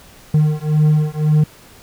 triangle beating tone pair, 151.6 / 153.5 Hz, D#3 / D#3, -45 / -23 cents, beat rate 1.9 Hz, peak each -13 dBFS, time 0.34-1.44 s, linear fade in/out 5 ms, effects pink hiss -44 dBFS RMS until 1.82 s

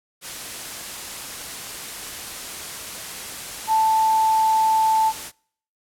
sine tone in noise, 880 Hz, A5, in tune, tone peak -15 dBFS, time 3.67-5.13 s, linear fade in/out 50 ms, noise white, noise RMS -33 dBFS, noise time 0.21-5.32 s, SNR +15 dB, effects noise-tail reverb RT60 0.6 s tail -26 dB re dry + low-pass 12000 Hz 12 dB/octave

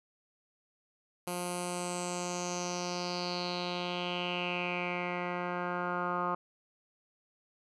10% pulse tone with low-pass filter sweep, 177.4 Hz, F3, 27 cents sharp, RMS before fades -35 dBFS, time 1.27-6.35 s, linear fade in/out 5 ms, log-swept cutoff 11000 to 1200 Hz, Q 5.2, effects none

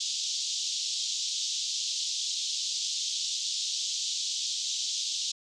pink band-pass noise, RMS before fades -32 dBFS, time 0-5.32 s, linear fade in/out 10 ms, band 3300 to 7100 Hz, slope 48 dB/octave, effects none

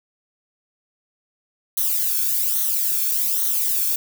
violet noise with flanger, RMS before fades -21 dBFS, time 1.77-3.96 s, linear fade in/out 5 ms, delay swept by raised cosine 0.4 to 1.03 ms, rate 1.2 Hz, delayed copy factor -0.7, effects none

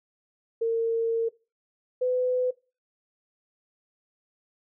sine tone pair in turn, 456.9 / 503.3 Hz, A#4 / B4, -35 / +33 cents, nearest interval major second, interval 168 cents, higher second, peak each -22 dBFS, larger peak neither, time 0.61-1.29 / 2.01-2.51 s, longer first, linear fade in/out 10 ms, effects noise-tail reverb RT60 0.3 s tail -21 dB re dry

